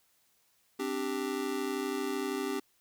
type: chord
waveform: square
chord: C suspended second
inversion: none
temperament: just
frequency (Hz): 261.6 / 294.3 / 392.4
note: C4 / D4 / G4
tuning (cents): 0 / +4 / +2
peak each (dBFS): -38 / -38 / -35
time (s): 0.79-2.6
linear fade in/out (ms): 10
effects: white hiss -70 dBFS RMS until 2.8 s